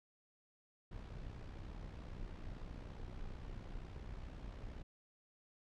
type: noise with amplitude modulation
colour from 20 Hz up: brown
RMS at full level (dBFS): -45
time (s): 0.91-4.83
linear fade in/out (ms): 10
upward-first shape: sine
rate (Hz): 62.3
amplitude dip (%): 60
effects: low-pass 5000 Hz 12 dB/octave